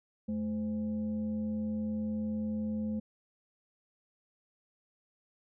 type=tone with frequency modulation; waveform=sine; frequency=215.7 Hz; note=A3; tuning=34 cents flat; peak=-31 dBFS; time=0.28-3 s; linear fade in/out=10 ms; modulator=302 Hz; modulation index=0.41; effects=none